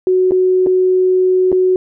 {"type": "tone with dropouts", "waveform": "sine", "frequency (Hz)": 370, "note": "F#4", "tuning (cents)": 0, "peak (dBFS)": -9, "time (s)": [0.07, 1.76], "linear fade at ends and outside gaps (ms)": 1, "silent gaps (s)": [[0.31, 0.319], [0.663, 0.669], [1.518, 1.526]], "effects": []}